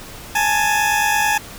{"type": "tone pair together", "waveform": "20% pulse", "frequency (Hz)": [834.9, 884], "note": ["G#5", "A5"], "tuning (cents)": [9, 8], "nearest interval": "minor second", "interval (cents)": 99, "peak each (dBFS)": [-12, -15], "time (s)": [0.35, 1.38], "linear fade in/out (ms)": 5, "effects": ["pink hiss -36 dBFS RMS until 1.58 s"]}